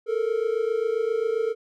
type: tone pair together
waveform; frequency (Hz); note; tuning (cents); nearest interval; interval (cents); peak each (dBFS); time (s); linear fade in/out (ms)
triangle; 436.1 / 463.6; A4 / A#4; -15 / -10; minor second; 105; -23; 0.06-1.55; 50
effects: none